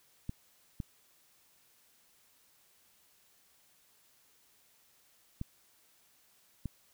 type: clicks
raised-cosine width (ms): 5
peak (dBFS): -24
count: 4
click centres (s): 0.294 / 0.802 / 5.414 / 6.657
effects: white hiss -67 dBFS RMS until 6.93 s